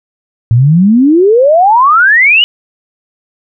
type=exponential sweep; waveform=sine; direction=up; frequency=110 to 2995 Hz; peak=-3 dBFS; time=0.51-2.44 s; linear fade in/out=0 ms; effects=none